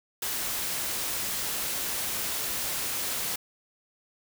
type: noise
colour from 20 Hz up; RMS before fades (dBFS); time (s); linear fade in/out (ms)
white; -31; 0.22-3.36; 5
effects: none